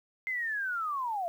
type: linear sweep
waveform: sine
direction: down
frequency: 2093 to 659.3 Hz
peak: -30 dBFS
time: 0.27-1.28 s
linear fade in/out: 0 ms
effects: 10-bit